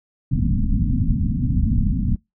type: low-pass noise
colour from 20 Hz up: pink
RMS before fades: -19 dBFS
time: 0.31-2.16 s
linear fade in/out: 10 ms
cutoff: 270 Hz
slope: 96 dB/octave
effects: noise-tail reverb RT60 0.2 s tail -26 dB re dry